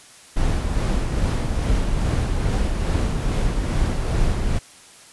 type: noise with tremolo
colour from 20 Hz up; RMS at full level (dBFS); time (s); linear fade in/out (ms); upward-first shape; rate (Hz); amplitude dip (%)
brown; -19; 0.36-4.59; 10; sine; 2.4; 35
effects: white hiss -46 dBFS RMS until 5.12 s + resampled to 24000 Hz